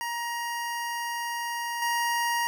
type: tone with level steps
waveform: 25% pulse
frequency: 944 Hz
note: A#5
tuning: 22 cents sharp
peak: -26 / -21 dBFS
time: 0.01-2.47 s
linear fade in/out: 0 ms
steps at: 1.82 s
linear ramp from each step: 2 ms
effects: none